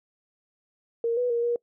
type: tone with pitch steps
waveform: sine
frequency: 464.4 / 491.9 / 470.3 / 476 Hz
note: A#4 / B4 / A#4 / A#4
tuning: -7 / -7 / +15 / +36 cents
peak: -22 dBFS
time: 1.04-1.56 s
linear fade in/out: 2 ms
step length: 130 ms
effects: noise-tail reverb RT60 0.1 s tail -24 dB re dry